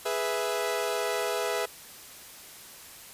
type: chord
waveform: sawtooth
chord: E major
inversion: first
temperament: equal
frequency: 415.3 / 493.9 / 659.3 Hz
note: G#4 / B4 / E5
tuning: 0 / 0 / 0 cents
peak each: -28 dBFS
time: 0.05-1.66 s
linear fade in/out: 10 ms
effects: white hiss -47 dBFS RMS until 3.13 s + resampled to 32000 Hz